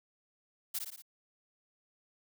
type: noise with echo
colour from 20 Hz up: blue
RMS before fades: -35 dBFS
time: 0.74-0.79 s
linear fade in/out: 10 ms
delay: 58 ms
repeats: 4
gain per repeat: -4 dB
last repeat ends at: 1.022 s
effects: none